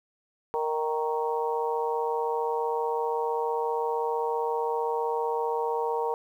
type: harmonic tone with a mistuned harmonic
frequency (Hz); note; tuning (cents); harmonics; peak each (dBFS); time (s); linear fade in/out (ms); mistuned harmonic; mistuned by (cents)
155.4; D#3; -2; 3 / 4 / 5 / 6 / 7; -28 / -39 / -34 / -30 / -40; 0.54-6.14; 0; 7; +27
effects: 10-bit